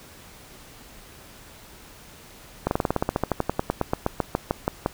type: slowing click train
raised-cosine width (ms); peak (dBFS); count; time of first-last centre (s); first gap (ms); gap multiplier
1; -7; 24; 2.67-4.861; 41; 1.07
effects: pink hiss -47 dBFS RMS until 4.93 s